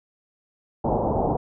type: low-pass noise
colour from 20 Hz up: white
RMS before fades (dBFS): -23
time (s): 0.84-1.37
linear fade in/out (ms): 10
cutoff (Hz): 870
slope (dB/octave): 48
effects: none

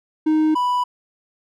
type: tone pair in turn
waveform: triangle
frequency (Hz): 311.1 / 987.7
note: D#4 / B5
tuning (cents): 0 / 0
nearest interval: octave + minor sixth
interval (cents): 2000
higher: second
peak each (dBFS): -12 / -15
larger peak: first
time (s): 0.26-0.55 / 0.55-0.84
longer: neither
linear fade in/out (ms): 10
effects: none

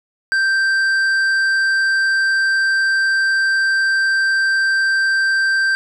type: tone with tanh clipping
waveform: triangle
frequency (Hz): 1568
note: G6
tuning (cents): 0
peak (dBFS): -15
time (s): 0.32-5.75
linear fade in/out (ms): 0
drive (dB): 12
effects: none

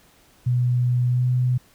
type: tone with pitch glide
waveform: sine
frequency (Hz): 123.47 to 125.56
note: B2 to B2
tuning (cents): 0 to +29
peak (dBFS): -17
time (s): 0.46-1.58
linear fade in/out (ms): 10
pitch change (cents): +29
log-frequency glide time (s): 1.09-1.25
effects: pink hiss -56 dBFS RMS until 1.74 s

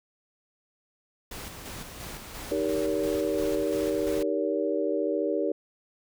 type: noise with tremolo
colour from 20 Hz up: pink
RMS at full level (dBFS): -39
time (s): 1.31-4.23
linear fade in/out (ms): 5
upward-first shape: square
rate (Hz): 2.9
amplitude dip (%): 35
type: chord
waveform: sine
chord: Eb dominant seventh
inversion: none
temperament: equal with one note detuned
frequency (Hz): 311.1 / 392 / 466.2 / 567.7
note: Eb4 / G4 / Bb4 / Db5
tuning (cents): 0 / 0 / 0 / +41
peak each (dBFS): -30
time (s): 2.51-5.52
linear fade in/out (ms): 5
effects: none

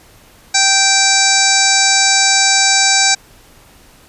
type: harmonic tone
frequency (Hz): 780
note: G5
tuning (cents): -9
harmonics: 1 / 2 / 3 / 5 / 6 / 7 / 8 / 9 / 10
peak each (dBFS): -18 / -18 / -18 / -18 / -18 / -18 / -18 / -18 / -18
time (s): 0.54-3.15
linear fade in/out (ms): 10
effects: pink hiss -45 dBFS RMS until 4.08 s + resampled to 32000 Hz

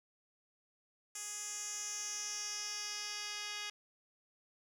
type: tone with band-pass filter sweep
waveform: 10% pulse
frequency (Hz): 415.3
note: G#4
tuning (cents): 0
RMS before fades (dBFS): -42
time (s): 1.15-3.7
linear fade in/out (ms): 5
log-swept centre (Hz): 7900 to 4100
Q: 3.2
effects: none

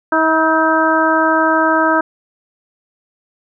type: harmonic tone with a mistuned harmonic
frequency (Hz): 320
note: D#4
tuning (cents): +49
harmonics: 1 / 2 / 3 / 4 / 5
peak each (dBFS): -17 / -17 / -17 / -17 / -17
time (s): 0.12-2.01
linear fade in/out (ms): 5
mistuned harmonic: 5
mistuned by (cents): -36
effects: none

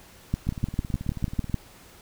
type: two click trains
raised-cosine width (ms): 5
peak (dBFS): -21 / -11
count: 20 / 9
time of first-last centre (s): 0.47-1.497 / 0.34-1.543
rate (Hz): 18.5 / 6.65
effects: pink hiss -51 dBFS RMS until 2.01 s

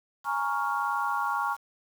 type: chord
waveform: sine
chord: Bb minor seventh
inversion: third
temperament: equal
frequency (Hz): 830.6 / 932.3 / 1108.7 / 1396.9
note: Ab5 / Bb5 / Db6 / F6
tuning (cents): 0 / 0 / 0 / 0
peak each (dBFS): -32 / -32 / -30 / -32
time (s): 0.24-1.57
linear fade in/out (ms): 50
effects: 8-bit

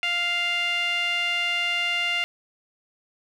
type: tone with band-pass filter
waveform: sawtooth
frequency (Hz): 698.5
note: F5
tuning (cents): 0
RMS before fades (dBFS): -25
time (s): 0.03-2.24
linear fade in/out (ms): 0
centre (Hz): 2500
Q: 9.3
effects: none

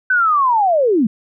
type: linear sweep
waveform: sine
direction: down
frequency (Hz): 1535 to 196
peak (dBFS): -11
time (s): 0.1-1.07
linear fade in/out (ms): 5
effects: none

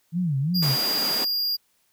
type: tone with vibrato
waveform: sine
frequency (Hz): 156.1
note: D#3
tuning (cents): +6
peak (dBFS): -21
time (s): 0.12-0.77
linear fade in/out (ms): 50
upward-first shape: sine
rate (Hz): 2.9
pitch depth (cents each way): 270
type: tone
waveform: square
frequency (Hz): 4822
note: D8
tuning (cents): +45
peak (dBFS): -23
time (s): 0.54-1.57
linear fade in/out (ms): 20
type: high-pass noise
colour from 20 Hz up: pink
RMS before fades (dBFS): -31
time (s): 0.62-1.25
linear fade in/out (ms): 10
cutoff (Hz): 200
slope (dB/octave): 24
effects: white hiss -67 dBFS RMS until 1.92 s

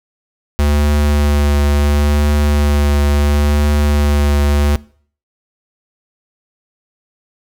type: tone with vibrato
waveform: square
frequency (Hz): 73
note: D2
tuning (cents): -10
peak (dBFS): -11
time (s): 0.59-4.76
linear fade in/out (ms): 0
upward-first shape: triangle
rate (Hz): 0.72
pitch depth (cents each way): 20
effects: noise-tail reverb RT60 0.5 s tail -21 dB re dry

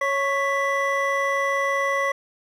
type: tone cluster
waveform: triangle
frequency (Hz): 553 / 1107 / 1982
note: C#5 / C#6 / B6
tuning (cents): -4 / -3 / +6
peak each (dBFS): -23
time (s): 0.01-2.12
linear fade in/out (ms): 5
effects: none

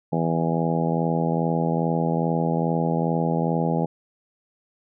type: harmonic tone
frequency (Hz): 82.41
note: E2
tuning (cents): 0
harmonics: 2 / 3 / 4 / 5 / 6 / 7 / 8 / 9 / 10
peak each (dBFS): -23 / -28 / -31 / -32 / -29 / -34 / -32 / -36 / -30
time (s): 0.12-3.86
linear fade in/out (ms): 10
effects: none

